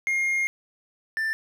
triangle tone pair in turn, 2132 / 1776.8 Hz, C7 / A6, +32 / +16 cents, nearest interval minor third, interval 316 cents, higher first, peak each -20 / -22 dBFS, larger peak first, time 0.07-0.47 / 1.17-1.33 s, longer first, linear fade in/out 0 ms, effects none

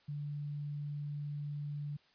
sine tone, 146.1 Hz, D3, 9 cents flat, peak -37 dBFS, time 0.08-1.97 s, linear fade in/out 10 ms, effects white hiss -68 dBFS RMS until 2.14 s + resampled to 11025 Hz

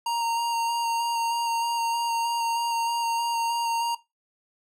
square tone with vibrato, 930 Hz, A#5, 4 cents flat, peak -25 dBFS, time 0.06-3.95 s, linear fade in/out 5 ms, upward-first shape square, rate 3.2 Hz, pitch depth 11 cents each way, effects noise-tail reverb RT60 0.2 s tail -17 dB re dry + low-pass 12000 Hz 12 dB/octave

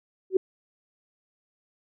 sine tone with exponential growth, 377.3 Hz, F#4, 34 cents sharp, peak -13 dBFS, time 0.3-0.37 s, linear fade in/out 5 ms, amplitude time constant 15 ms, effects none

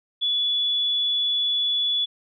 sine tone, 3425 Hz, A7, 47 cents flat, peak -20 dBFS, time 0.21-2.06 s, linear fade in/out 20 ms, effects none

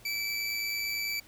25% pulse tone with amplitude modulation, 2315 Hz, D7, 25 cents flat, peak -25 dBFS, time 0.05-1.2 s, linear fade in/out 5 ms, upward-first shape sine, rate 109 Hz, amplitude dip 35%, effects pink hiss -56 dBFS RMS until 1.27 s

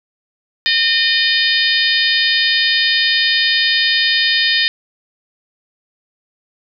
harmonic tone, 610 Hz, D#5, 34 cents flat, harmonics 3 / 4 / 5 / 6 / 7 / 8, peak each -17 / -22 / -20 / -17 / -22 / -20 dBFS, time 0.66-4.68 s, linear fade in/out 0 ms, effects none

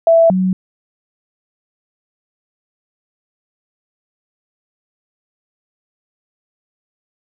sine tone pair in turn, 662 / 186.24 Hz, E5 / F#3, +7 / +12 cents, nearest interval octave + minor seventh, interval 2195 cents, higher first, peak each -6 / -12 dBFS, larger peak first, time 0.07-0.3 / 0.3-0.53 s, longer neither, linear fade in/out 2 ms, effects none

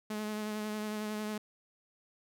sawtooth tone with vibrato, 212.7 Hz, G#3, 42 cents sharp, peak -31 dBFS, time 0.1-1.38 s, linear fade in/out 5 ms, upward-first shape sine, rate 11 Hz, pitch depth 19 cents each way, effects none

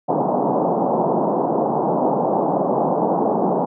white band-pass noise, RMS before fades -19 dBFS, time 0.08-3.66 s, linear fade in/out 20 ms, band 150 to 910 Hz, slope 48 dB/octave, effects none

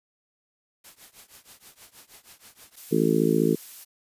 white noise with tremolo, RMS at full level -46 dBFS, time 0.84-2.76 s, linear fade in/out 5 ms, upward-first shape triangle, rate 6.3 Hz, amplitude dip 95%
blue noise, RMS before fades -42 dBFS, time 2.76-3.85 s, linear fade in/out 20 ms
harmonic tone, 55 Hz, A1, in tune, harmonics 3 / 4 / 5 / 6 / 7 / 8, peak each -26 / -26 / -26 / -26 / -26 / -26 dBFS, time 2.91-3.56 s, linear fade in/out 20 ms
effects resampled to 32000 Hz

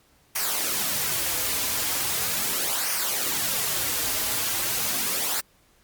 white noise with flanger, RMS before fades -26 dBFS, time 0.35-5.41 s, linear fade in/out 10 ms, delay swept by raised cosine 0.26 to 5.56 ms, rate 0.39 Hz, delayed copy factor -0.6, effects pink hiss -61 dBFS RMS until 5.83 s + Opus 48 kbps

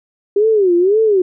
sine tone with vibrato, 392 Hz, G4, in tune, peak -9 dBFS, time 0.36-1.22 s, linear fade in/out 5 ms, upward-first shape sine, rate 1.9 Hz, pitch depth 220 cents each way, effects none

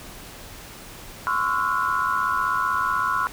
sine tone cluster, 1027 / 1103 / 1331 / 1436 Hz, C6 / C#6 / E6 / F6, -33 / -9 / +16 / +48 cents, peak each -26 dBFS, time 1.27-3.27 s, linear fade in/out 0 ms, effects pink hiss -41 dBFS RMS until 3.32 s

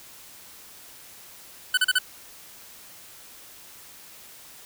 25% pulse tone bursts, 1500 Hz, F#6, 23 cents sharp, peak -14 dBFS, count 4, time 1.74-1.987 s, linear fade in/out 5 ms, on 34 ms, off 37 ms, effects white hiss -47 dBFS RMS until 4.65 s

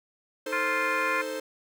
45% pulse chord, A diminished, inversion second, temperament equal, 311.1 / 440 / 523.3 Hz, Eb4 / A4 / C5, 0 / 0 / 0 cents, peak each -39 / -37 / -33 dBFS, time 0.46-1.4 s, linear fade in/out 5 ms
harmonic tone, 349.2 Hz, F4, in tune, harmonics 3 / 4 / 5 / 6 / 7, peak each -30 / -31 / -32 / -33 / -33 dBFS, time 0.52-1.22 s, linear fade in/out 10 ms
effects none

